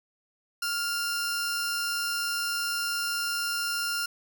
sawtooth tone pair together, 1396.9 / 5274 Hz, F6 / E8, 0 / 0 cents, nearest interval octave + major seventh, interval 2300 cents, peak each -25 / -31 dBFS, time 0.62-4.06 s, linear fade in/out 5 ms, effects 9-bit

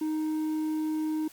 sine tone with hard clipping, 311.1 Hz, D#4, in tune, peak -28 dBFS, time 0.01-1.28 s, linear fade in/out 5 ms, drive 3 dB, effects white hiss -53 dBFS RMS until 1.32 s + Opus 48 kbps

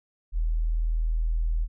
sine tone, 40.38 Hz, E1, 35 cents flat, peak -22 dBFS, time 0.32-1.68 s, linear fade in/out 50 ms, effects none

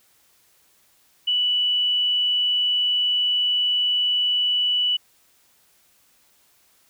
sine tone, 2960 Hz, F#7, in tune, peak -18 dBFS, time 1.27-4.97 s, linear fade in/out 10 ms, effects white hiss -60 dBFS RMS until 6.89 s

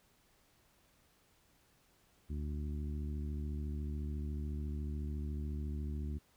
harmonic tone, 74 Hz, D2, 14 cents sharp, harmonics 1 / 2 / 3 / 4 / 5, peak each -37 / -46 / -46 / -51 / -55 dBFS, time 2.29-6.19 s, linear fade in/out 20 ms, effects pink hiss -70 dBFS RMS until 6.36 s

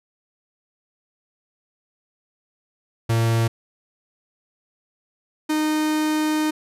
45% pulse tone pair in turn, 114.4 / 307.8 Hz, A#2 / D#4, -32 / -19 cents, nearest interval octave + perfect fourth, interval 1713 cents, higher second, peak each -17 / -19 dBFS, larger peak first, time 3.09-3.48 / 5.49-6.51 s, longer second, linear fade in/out 10 ms, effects resampled to 32000 Hz

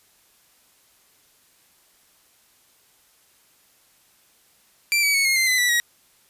sawtooth tone with pitch steps, 2349 / 2279 / 2212 / 2147 / 2083 / 2021 / 1961.6 / 1903.6 Hz, D7 / C#7 / C#7 / C7 / C7 / B6 / B6 / A#6, 0 / +47 / -4 / +44 / -8 / +39 / -12 / +36 cents, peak -14 dBFS, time 4.92-5.8 s, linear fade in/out 0 ms, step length 110 ms, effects white hiss -59 dBFS RMS until 6.29 s + resampled to 32000 Hz

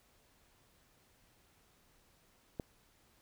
click, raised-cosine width 2 ms, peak -24 dBFS, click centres 2.598 s, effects pink hiss -69 dBFS RMS until 3.21 s

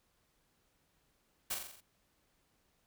white noise with echo, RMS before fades -36 dBFS, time 1.5-1.55 s, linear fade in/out 10 ms, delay 43 ms, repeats 6, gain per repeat -4 dB, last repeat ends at 1.808 s, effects pink hiss -75 dBFS RMS until 2.86 s

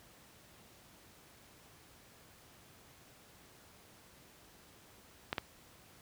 clicks, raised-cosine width 0.3 ms, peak -17 dBFS, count 2, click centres 5.329 / 5.382 s, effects pink hiss -60 dBFS RMS until 6.01 s + high-pass 60 Hz 12 dB/octave

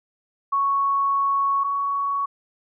sine tone pair in turn, 1109 / 1118.7 Hz, C#6 / C#6, 0 / +15 cents, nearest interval unison, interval 15 cents, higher second, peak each -18 / -21 dBFS, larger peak first, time 0.52-1.64 / 1.64-2.26 s, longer first, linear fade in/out 10 ms, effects none

